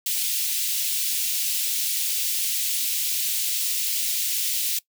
white high-pass noise, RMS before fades -25 dBFS, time 0.06-4.79 s, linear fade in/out 5 ms, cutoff 2600 Hz, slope 24 dB/octave, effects noise-tail reverb RT60 0.1 s tail -21 dB re dry

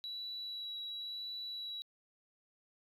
sine tone with vibrato, 3918 Hz, B7, 15 cents flat, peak -39 dBFS, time 0.04-1.82 s, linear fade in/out 0 ms, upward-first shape sine, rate 0.95 Hz, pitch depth 11 cents each way, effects tanh soft clip ceiling -36 dBFS

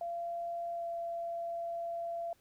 sine tone with pitch glide, 685 to 679.9 Hz, F5 to F5, -34 to -47 cents, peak -35 dBFS, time 0.01-2.33 s, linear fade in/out 2 ms, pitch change -13 cents, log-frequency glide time 0.75-0.84 s, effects pink hiss -69 dBFS RMS until 2.4 s

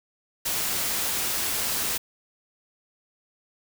white noise, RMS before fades -27 dBFS, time 0.45-1.98 s, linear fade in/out 10 ms, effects none

